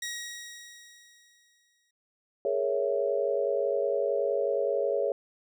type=tone with exponential decay; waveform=15% pulse; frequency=1897 Hz; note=A#6; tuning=30 cents sharp; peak=-26 dBFS; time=0.02-1.91 s; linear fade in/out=5 ms; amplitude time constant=410 ms
type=chord; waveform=sine; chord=A# half-diminished seventh; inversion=third; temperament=equal; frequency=415.3 / 466.2 / 554.4 / 659.3 Hz; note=G#4 / A#4 / C#5 / E5; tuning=0 / 0 / 0 / 0 cents; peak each=-30 / -32 / -28 / -34 dBFS; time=2.45-5.12 s; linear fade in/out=2 ms
effects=none